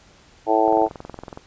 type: harmonic tone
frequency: 110 Hz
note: A2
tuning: in tune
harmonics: 3 / 4 / 5 / 6 / 7 / 8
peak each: -22 / -22 / -24 / -22 / -20 / -22 dBFS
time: 0.46-0.89 s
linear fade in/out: 50 ms
type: click train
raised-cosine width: 1 ms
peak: -20 dBFS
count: 16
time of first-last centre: 0.68-1.374 s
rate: 21.6 Hz
effects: pink hiss -52 dBFS RMS until 1.46 s + resampled to 16000 Hz